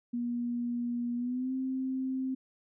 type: tone with pitch glide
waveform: sine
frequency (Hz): 240 to 261.7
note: B3 to C4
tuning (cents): -49 to 0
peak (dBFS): -30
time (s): 0.13-2.35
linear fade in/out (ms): 10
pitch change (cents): +149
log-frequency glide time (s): 1.16-1.53
effects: none